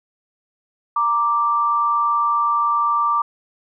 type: tone pair together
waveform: sine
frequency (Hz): 933.9 / 1174.7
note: A#5 / D6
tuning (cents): +3 / 0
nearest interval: major third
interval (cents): 397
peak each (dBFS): -23 / -16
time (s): 0.96-3.22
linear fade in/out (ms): 5
effects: none